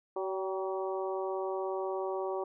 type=harmonic tone with a mistuned harmonic; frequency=189.6 Hz; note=F#3; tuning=43 cents sharp; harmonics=2 / 3 / 4 / 5 / 6; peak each=-34 / -38 / -40 / -42 / -44 dBFS; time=0.16-2.44 s; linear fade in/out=5 ms; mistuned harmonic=4; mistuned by=+32 cents; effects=none